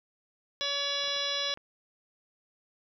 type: harmonic tone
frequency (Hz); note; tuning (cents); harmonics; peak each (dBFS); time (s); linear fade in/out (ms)
567; C#5; +39; 1 / 2 / 3 / 4 / 5 / 6 / 7 / 9 / 10; -38 / -41 / -40 / -42 / -40 / -33 / -35 / -38 / -44; 0.61-1.54; 0
type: clicks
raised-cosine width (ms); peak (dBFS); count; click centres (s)
0.5; -35; 5; 1.04 / 1.079 / 1.164 / 1.495 / 1.574
effects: none